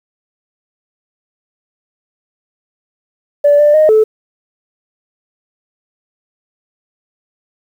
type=tone with pitch steps; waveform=sine; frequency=580 / 591 / 619 / 434.8 Hz; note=D5 / D5 / D#5 / A4; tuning=-22 / +11 / -9 / -21 cents; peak=-4 dBFS; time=3.44-4.04 s; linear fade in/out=10 ms; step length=150 ms; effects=tanh soft clip ceiling -1 dBFS + 7-bit